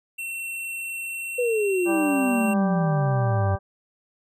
square tone with pitch glide, 2712 to 2728 Hz, E7 to F7, +49 to -41 cents, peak -30 dBFS, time 0.18-2.54 s, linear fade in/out 10 ms, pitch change +10 cents, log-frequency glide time 1.1-2 s
sine exponential sweep, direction down, 502 to 94.2 Hz, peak -20 dBFS, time 1.38-3.56 s, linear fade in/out 10 ms
harmonic tone, 195.5 Hz, G3, 4 cents flat, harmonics 1 / 2 / 3 / 4 / 5 / 6 / 8, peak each -35 / -34 / -29 / -30 / -37 / -35 / -38 dBFS, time 1.85-3.59 s, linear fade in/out 50 ms
effects none

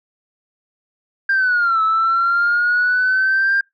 sine linear two-way sweep, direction down then up, 1600 to 1300 to 1600 Hz, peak -12 dBFS, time 1.29-3.61 s, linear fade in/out 5 ms, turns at 1.82 s, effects noise-tail reverb RT60 0.2 s tail -26 dB re dry + tanh soft clip ceiling -10 dBFS

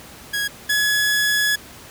sawtooth tone pair in turn, 1657 / 1691.8 Hz, G#6 / G#6, -4 / +32 cents, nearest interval unison, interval 36 cents, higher second, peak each -17 / -13 dBFS, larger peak second, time 0.33-0.48 / 0.69-1.56 s, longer second, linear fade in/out 10 ms, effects pink hiss -41 dBFS RMS until 1.9 s + high-pass 60 Hz 12 dB/octave

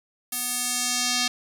square tone with band-pass filter sweep, 246.9 Hz, B3, in tune, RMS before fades -26 dBFS, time 0.32-1.28 s, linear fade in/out 5 ms, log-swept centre 12000 to 4700 Hz, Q 1.4, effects none

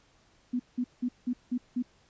sine tone bursts, 246.9 Hz, B3, in tune, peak -26 dBFS, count 6, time 0.53-1.826 s, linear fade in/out 10 ms, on 66 ms, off 180 ms, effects pink hiss -64 dBFS RMS until 2.09 s + resampled to 16000 Hz

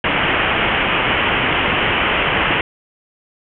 white low-pass noise, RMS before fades -17 dBFS, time 0.04-2.61 s, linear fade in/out 2 ms, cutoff 3100 Hz, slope 96 dB/octave, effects none

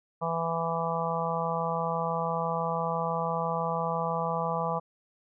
harmonic tone, 166 Hz, E3, 12 cents sharp, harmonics 1 / 3 / 4 / 5 / 6 / 7, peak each -34 / -34 / -34 / -34 / -34 / -34 dBFS, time 0.21-4.8 s, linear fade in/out 20 ms, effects none

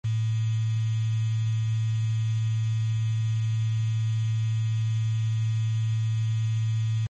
sine tone with quantisation, 111.1 Hz, A2, 17 cents sharp, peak -22 dBFS, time 0.04-7.07 s, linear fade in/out 10 ms, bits 7, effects MP3 32 kbps

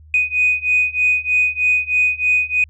sine beating tone pair, 2489 / 2492.2 Hz, D#7 / D#7, 0 / +2 cents, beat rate 3.2 Hz, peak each -17 / -16 dBFS, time 0.14-2.64 s, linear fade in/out 2 ms, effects tanh soft clip ceiling -6 dBFS + added 77 Hz sine -41 dBFS peak until 2.69 s

